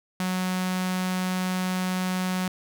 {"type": "tone with notch filter", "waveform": "sawtooth", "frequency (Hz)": 184.3, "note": "F#3", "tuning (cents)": -7, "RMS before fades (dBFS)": -27, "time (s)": [0.2, 2.48], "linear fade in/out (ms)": 2, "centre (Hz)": 420, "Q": 1, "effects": []}